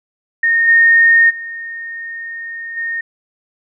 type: tone with level steps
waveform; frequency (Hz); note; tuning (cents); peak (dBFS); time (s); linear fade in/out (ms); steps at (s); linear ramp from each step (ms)
sine; 1841; A#6; -22; -10 / -6 / -24 / -18; 0.43-3.01; 5; 0.67 / 1.29 / 2.76; 20
effects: none